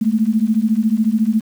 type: beating tone pair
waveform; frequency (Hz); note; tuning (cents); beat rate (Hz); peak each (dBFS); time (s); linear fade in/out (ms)
sine; 212.5 / 226.5; G#3 / A#3; +40 / -50; 14; -16; 0.01-1.41; 10
effects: 7-bit